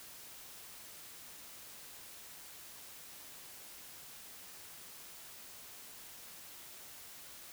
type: silence
effects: white hiss -52 dBFS RMS until 7.52 s